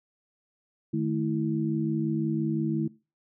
sine tone cluster, 151.6 / 217.4 / 327 Hz, D#3 / A3 / E4, -45 / -21 / -14 cents, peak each -29 dBFS, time 0.93-2.88 s, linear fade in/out 10 ms, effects noise-tail reverb RT60 0.3 s tail -20 dB re dry

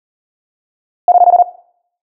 sine tone bursts, 710 Hz, F5, 28 cents sharp, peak -3 dBFS, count 6, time 1.08-1.425 s, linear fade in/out 2 ms, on 40 ms, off 21 ms, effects noise-tail reverb RT60 0.6 s tail -18 dB re dry

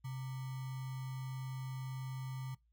sine tone with sample-and-hold, 130.81 Hz, C3, in tune, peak -39 dBFS, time 0.04-2.55 s, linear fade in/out 10 ms, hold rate 1050 Hz, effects noise-tail reverb RT60 0.2 s tail -23 dB re dry + added 57 Hz sine -70 dBFS peak until 2.72 s

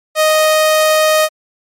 sawtooth tone, 622.3 Hz, D#5, in tune, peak -5 dBFS, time 0.15-1.29 s, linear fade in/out 50 ms, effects MP3 64 kbps

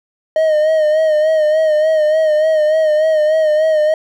triangle tone with vibrato, 621 Hz, D#5, 3 cents flat, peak -8 dBFS, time 0.36-3.94 s, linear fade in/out 2 ms, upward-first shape sine, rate 3.4 Hz, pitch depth 47 cents each way, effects none

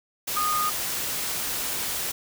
sine tone in noise, 1231 Hz, D#6, 19 cents flat, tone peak -23 dBFS, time 0.36-0.7 s, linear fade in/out 10 ms, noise white, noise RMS -29 dBFS, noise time 0.27-2.12 s, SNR +3 dB, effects none

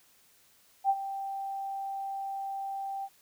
sine tone with ADSR envelope, 784 Hz, G5, in tune, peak -20 dBFS, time 0.84-3.09 s, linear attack 54 ms, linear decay 50 ms, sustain -13 dB, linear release 51 ms, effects white hiss -63 dBFS RMS until 3.21 s

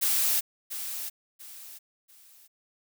blue noise with echo, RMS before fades -25 dBFS, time 0.01-0.41 s, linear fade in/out 20 ms, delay 690 ms, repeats 3, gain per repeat -10 dB, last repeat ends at 2.48 s, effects none

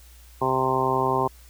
harmonic tone, 130.81 Hz, C3, in tune, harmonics 1 / 2 / 3 / 4 / 5 / 6 / 7 / 8, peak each -31 / -32 / -26 / -32 / -31 / -29 / -26 / -26 dBFS, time 0.41-1.28 s, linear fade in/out 10 ms, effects added 60 Hz sine -47 dBFS peak until 1.49 s + white hiss -54 dBFS RMS until 1.49 s

